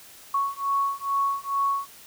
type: beating tone pair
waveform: sine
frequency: 1108.7 / 1111 Hz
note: C#6 / C#6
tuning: 0 / +4 cents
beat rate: 2.3 Hz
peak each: -26 dBFS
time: 0.34-1.87 s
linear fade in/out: 5 ms
effects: white hiss -48 dBFS RMS until 2.06 s